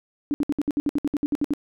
sine tone bursts, 290.4 Hz, D4, 19 cents flat, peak -19 dBFS, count 14, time 0.31-1.536 s, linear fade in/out 0 ms, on 30 ms, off 62 ms, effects none

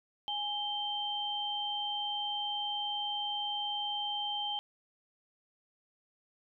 sine tone pair together, 830.6 / 3130 Hz, G#5 / G7, 0 / -3 cents, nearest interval octave + major seventh, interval 2297 cents, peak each -37 / -34 dBFS, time 0.28-4.59 s, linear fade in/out 0 ms, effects none

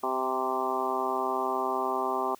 harmonic tone with a mistuned harmonic, 130 Hz, C3, 11 cents flat, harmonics 2 / 3 / 4 / 5 / 6 / 7 / 8 / 9, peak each -39 / -33 / -42 / -35 / -33 / -35 / -33 / -34 dBFS, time 0.03-2.35 s, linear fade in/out 5 ms, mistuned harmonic 6, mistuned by +23 cents, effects white hiss -57 dBFS RMS until 2.39 s

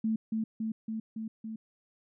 sine tone with echo, 221 Hz, A3, 8 cents sharp, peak -26 dBFS, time 0.04-0.16 s, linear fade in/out 5 ms, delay 280 ms, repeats 5, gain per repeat -2 dB, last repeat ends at 1.56 s, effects none

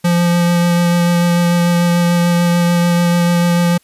square tone with vibrato, 173.3 Hz, F3, 13 cents flat, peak -11 dBFS, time 0.04-3.78 s, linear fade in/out 10 ms, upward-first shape sine, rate 6.8 Hz, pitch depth 11 cents each way, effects white hiss -55 dBFS RMS until 3.83 s + resampled to 32000 Hz

